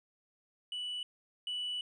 triangle tone pair in turn, 2960 / 2960 Hz, F#7 / F#7, 0 / 0 cents, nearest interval unison, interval 0 cents, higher neither, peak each -34 / -32 dBFS, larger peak second, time 0.72-1.03 / 1.47-1.81 s, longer second, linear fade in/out 2 ms, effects tanh soft clip ceiling -30 dBFS + resampled to 24000 Hz

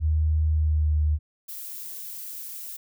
sine tone with pitch glide, 77.78 to 76 Hz, D#2 to D#2, 0 to -40 cents, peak -19 dBFS, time 0-1.19 s, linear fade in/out 50 ms, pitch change -40 cents, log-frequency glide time 0.51-0.96 s
violet noise, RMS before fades -37 dBFS, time 1.48-2.77 s, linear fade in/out 10 ms
effects none

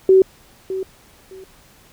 sine tone with echo, 379.6 Hz, F#4, 44 cents sharp, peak -7 dBFS, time 0.09-0.22 s, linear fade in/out 2 ms, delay 610 ms, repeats 2, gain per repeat -14 dB, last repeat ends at 1.44 s, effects pink hiss -50 dBFS RMS until 1.92 s

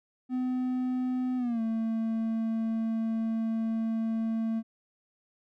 triangle tone with pitch glide, 253.5 to 224.5 Hz, B3 to A3, +45 to +35 cents, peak -25 dBFS, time 0.29-4.63 s, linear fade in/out 50 ms, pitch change -210 cents, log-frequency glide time 1.37-1.61 s, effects none

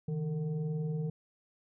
sine tone with frequency modulation, 158.3 Hz, D#3, 30 cents sharp, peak -31 dBFS, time 0.08-1.1 s, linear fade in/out 5 ms, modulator 296 Hz, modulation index 0.6, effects none

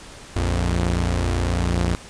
sawtooth tone pair together, 58.19 / 87.8 Hz, A#1 / F2, -2 / +10 cents, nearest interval perfect fifth, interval 712 cents, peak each -18 dBFS, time 0.36-1.95 s, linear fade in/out 0 ms, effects pink hiss -41 dBFS RMS until 2.09 s + resampled to 22050 Hz

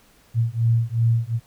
sine beating tone pair, 114.2 / 116.9 Hz, A#2 / A#2, -35 / +5 cents, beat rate 2.7 Hz, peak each -20 dBFS, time 0.34-1.4 s, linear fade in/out 50 ms, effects pink hiss -56 dBFS RMS until 1.46 s

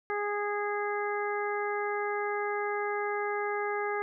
harmonic tone, 412.5 Hz, G#4, 12 cents flat, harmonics 1 / 2 / 3 / 4 / 5, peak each -32 / -35 / -37 / -38 / -39 dBFS, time 0.1-4.02 s, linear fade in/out 0 ms, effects none

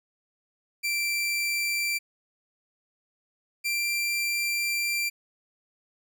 sawtooth tone pair in turn, 2349 / 2362 Hz, D7 / D7, 0 / +9 cents, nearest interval unison, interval 9 cents, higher second, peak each -22 dBFS, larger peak neither, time 0.83-1.99 / 3.64-5.1 s, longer second, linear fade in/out 20 ms, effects none

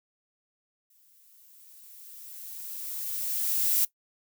violet noise with exponential growth, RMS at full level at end -23 dBFS, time 0.9-3.85 s, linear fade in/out 5 ms, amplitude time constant 640 ms, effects noise-tail reverb RT60 0.1 s tail -19 dB re dry

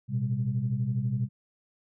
sine tone cluster, 115.3 / 127.5 / 200 Hz, A#2 / C3 / G3, -19 / -44 / +35 cents, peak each -31 / -27 / -33 dBFS, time 0.08-1.29 s, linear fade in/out 50 ms, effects tanh soft clip ceiling -17 dBFS

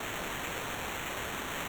white noise with sample-and-hold, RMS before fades -37 dBFS, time 0-1.68 s, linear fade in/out 5 ms, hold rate 4900 Hz, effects none

